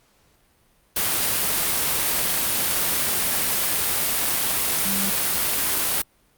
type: tone in noise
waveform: sine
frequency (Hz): 196.5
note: G3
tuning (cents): +4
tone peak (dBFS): -27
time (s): 4.85-5.1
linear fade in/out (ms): 5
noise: white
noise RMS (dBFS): -22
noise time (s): 0.96-6.02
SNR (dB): -8
effects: pink hiss -61 dBFS RMS until 6.37 s + Opus 48 kbps